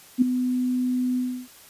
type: tone with ADSR envelope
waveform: sine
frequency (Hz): 251.3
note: B3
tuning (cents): +30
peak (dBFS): -11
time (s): 0.18-1.48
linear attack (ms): 38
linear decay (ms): 7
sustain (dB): -10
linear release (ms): 310
effects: white hiss -49 dBFS RMS until 1.69 s + resampled to 32000 Hz